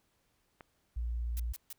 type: click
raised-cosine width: 0.5 ms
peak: -33 dBFS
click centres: 0.608 s
type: tone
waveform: sine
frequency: 58.6 Hz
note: A#1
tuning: 10 cents sharp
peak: -32 dBFS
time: 0.96-1.53 s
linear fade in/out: 10 ms
type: noise bursts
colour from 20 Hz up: blue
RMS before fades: -44 dBFS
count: 3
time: 1.37-1.728 s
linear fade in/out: 0 ms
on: 26 ms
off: 140 ms
effects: pink hiss -75 dBFS RMS until 1.78 s